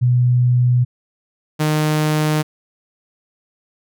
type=tone pair in turn; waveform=sine / sawtooth; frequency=123.6 / 153.34 Hz; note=B2 / D#3; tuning=+2 / -25 cents; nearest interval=major third; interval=373 cents; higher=second; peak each=-11 dBFS; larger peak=neither; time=0.01-0.85 / 1.59-2.43 s; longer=neither; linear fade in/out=20 ms; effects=none